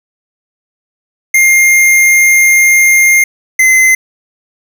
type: tone pair in turn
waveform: square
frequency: 2117 / 2056 Hz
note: C7 / C7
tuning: +20 / -31 cents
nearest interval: minor second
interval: 51 cents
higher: first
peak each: -5 dBFS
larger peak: neither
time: 1.34-3.24 / 3.59-3.95 s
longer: first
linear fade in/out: 5 ms
effects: none